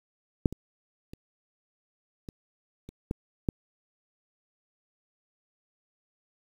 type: clicks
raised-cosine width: 3 ms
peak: -8 / -24 / -29 / -27 / -30 / -16 / -12 dBFS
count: 7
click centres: 0.458 / 0.526 / 1.135 / 2.288 / 2.89 / 3.111 / 3.488 s
effects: 8-bit